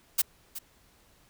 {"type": "noise with echo", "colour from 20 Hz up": "blue", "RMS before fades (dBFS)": -23, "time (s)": [0.18, 0.22], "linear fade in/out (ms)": 10, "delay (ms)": 370, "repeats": 1, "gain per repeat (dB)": -14, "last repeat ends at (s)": 0.59, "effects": ["pink hiss -62 dBFS RMS until 1.29 s"]}